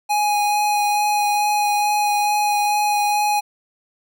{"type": "tone with vibrato", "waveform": "square", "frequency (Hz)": 830.6, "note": "G#5", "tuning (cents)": 0, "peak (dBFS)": -17, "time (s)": [0.09, 3.41], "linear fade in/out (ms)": 20, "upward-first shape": "sine", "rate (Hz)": 2.3, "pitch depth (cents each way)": 10, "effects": []}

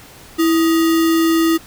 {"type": "tone with sample-and-hold", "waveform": "sine", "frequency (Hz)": 328.2, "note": "E4", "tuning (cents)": -8, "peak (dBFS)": -11, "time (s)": [0.38, 1.58], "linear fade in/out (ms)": 20, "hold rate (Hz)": 1575, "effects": ["pink hiss -41 dBFS RMS until 1.66 s"]}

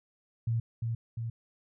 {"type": "tone with echo", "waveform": "sine", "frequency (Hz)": 115.1, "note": "A#2", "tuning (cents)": -22, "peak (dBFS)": -26, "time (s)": [0.47, 0.6], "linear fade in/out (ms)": 5, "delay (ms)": 350, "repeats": 2, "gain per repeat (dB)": -3, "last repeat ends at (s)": 1.3, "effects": []}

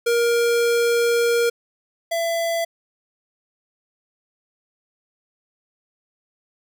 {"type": "tone pair in turn", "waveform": "square", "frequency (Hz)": [470.6, 670], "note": ["A#4", "E5"], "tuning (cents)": [16, 28], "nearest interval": "tritone", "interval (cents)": 612, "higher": "second", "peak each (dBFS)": [-17, -21], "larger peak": "first", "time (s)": [[0.06, 1.5], [2.11, 2.65]], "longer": "first", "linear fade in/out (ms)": 10, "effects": []}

